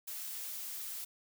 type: noise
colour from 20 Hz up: blue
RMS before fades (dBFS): -42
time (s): 0.07-1.05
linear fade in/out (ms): 10
effects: none